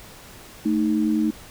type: tone pair together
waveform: sine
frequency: 220.5 / 311.1 Hz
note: A3 / D#4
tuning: +4 / 0 cents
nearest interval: tritone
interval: 596 cents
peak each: -21 dBFS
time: 0.65-1.31 s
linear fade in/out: 10 ms
effects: pink hiss -44 dBFS RMS until 1.5 s